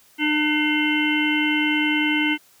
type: harmonic tone with a mistuned harmonic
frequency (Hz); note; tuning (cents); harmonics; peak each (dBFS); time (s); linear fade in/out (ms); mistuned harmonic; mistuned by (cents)
301.7; D4; +47; 1 / 3 / 5 / 7 / 9 / 10; -21 / -31 / -29 / -23 / -28 / -28; 0.18-2.38; 50; 10; +17
effects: white hiss -55 dBFS RMS until 2.6 s + high-pass 60 Hz 12 dB/octave